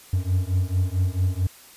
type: beating tone pair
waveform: triangle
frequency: 89.9 / 94.4 Hz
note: F#2 / F#2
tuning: -49 / +35 cents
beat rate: 4.5 Hz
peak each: -21 / -21 dBFS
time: 0.13-1.47 s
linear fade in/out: 5 ms
effects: white hiss -48 dBFS RMS until 1.76 s + resampled to 32000 Hz